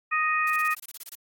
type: harmonic tone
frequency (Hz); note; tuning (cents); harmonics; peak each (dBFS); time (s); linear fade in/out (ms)
622.3; D#5; 0; 2 / 3 / 4; -25 / -27 / -28; 0.11-0.75; 20
type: noise bursts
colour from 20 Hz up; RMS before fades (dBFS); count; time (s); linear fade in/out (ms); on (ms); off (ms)
blue; -39; 12; 0.47-1.151; 2; 32; 27
effects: AAC 64 kbps